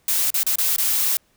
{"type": "noise with dropouts", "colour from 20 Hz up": "blue", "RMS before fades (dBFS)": -20, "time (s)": [0.08, 1.17], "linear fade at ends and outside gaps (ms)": 2, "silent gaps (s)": [[0.304, 0.342], [0.432, 0.465], [0.557, 0.584], [0.763, 0.782]], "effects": ["pink hiss -62 dBFS RMS until 1.36 s"]}